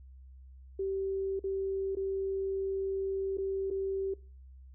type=tone with dropouts; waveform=sine; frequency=387.5 Hz; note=G4; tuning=20 cents flat; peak=-30 dBFS; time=0.79-4.14 s; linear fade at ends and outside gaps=5 ms; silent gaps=1.394-1.439 / 1.952-1.968 / 3.373-3.382 / 3.703-3.709 s; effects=noise-tail reverb RT60 0.4 s tail -22 dB re dry + added 65 Hz sine -49 dBFS peak until 4.74 s